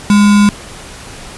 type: tone with sample-and-hold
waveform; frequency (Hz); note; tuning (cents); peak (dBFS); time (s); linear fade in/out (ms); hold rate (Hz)
sine; 205.2; G#3; -21; -4; 0.1-0.49; 0; 1225
effects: pink hiss -31 dBFS RMS until 1.37 s + resampled to 24000 Hz